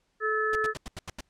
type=harmonic tone; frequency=433.2 Hz; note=A4; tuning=27 cents flat; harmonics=1 / 3 / 4; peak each=-29 / -29 / -29 dBFS; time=0.2-0.74 s; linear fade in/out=50 ms
type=noise bursts; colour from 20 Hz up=pink; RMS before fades=-37 dBFS; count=7; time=0.53-1.208 s; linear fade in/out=2 ms; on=24 ms; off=85 ms
effects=pink hiss -73 dBFS RMS until 1.29 s + low-pass 8000 Hz 12 dB/octave